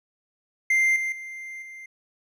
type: tone with level steps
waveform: triangle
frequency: 2093 Hz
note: C7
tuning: in tune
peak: -16 / -23 / -33 / -37 dBFS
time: 0.7-1.86 s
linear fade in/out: 5 ms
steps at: 0.96 / 1.12 / 1.62 s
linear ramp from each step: 2 ms
effects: none